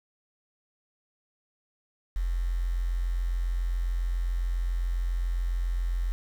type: tone with quantisation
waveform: sine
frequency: 43.65 Hz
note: F1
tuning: in tune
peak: -25 dBFS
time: 2.16-6.12 s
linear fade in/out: 0 ms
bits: 8
effects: none